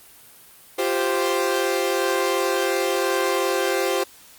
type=chord; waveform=sawtooth; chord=F suspended second; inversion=none; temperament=equal; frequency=349.2 / 392 / 523.3 Hz; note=F4 / G4 / C5; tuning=0 / 0 / 0 cents; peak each=-22 / -20 / -20 dBFS; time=0.78-4.04 s; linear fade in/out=10 ms; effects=white hiss -48 dBFS RMS until 4.38 s + Opus 32 kbps